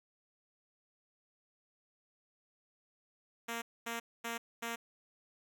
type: tone bursts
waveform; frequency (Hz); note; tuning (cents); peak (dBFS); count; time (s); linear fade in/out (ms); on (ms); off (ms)
5% pulse; 232.1; A#3; -7; -26; 4; 3.48-4.76; 10; 140; 240
effects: none